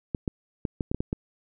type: clicks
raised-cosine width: 3 ms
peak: -14 dBFS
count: 8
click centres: 0.148 / 0.278 / 0.652 / 0.808 / 0.915 / 0.946 / 1.005 / 1.129 s
effects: none